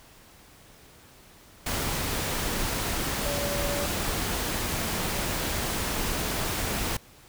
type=tone in noise; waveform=sine; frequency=573 Hz; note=D5; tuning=43 cents flat; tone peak=-31 dBFS; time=3.25-3.86 s; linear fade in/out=5 ms; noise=pink; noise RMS=-29 dBFS; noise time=1.66-6.97 s; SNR=-5 dB; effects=pink hiss -53 dBFS RMS until 7.28 s